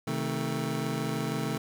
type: chord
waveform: 25% pulse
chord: A diminished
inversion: first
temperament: just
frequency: 132 / 158.4 / 220 Hz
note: C3 / Eb3 / A3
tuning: +16 / +31 / 0 cents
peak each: -30 dBFS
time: 0.07-1.58 s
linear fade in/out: 5 ms
effects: none